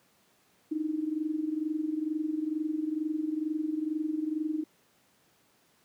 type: tone with amplitude modulation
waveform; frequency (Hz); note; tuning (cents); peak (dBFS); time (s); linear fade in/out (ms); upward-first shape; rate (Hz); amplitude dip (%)
sine; 310; D#4; -6; -25; 0.71-4.64; 10; sine; 22.2; 75
effects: pink hiss -66 dBFS RMS until 5.84 s + high-pass 150 Hz 12 dB/octave